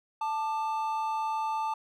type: tone pair together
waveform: triangle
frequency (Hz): 881.5 / 1192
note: A5 / D6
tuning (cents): +3 / +25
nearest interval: perfect fourth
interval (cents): 522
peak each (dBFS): -27 / -34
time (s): 0.21-1.74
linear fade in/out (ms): 5
effects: none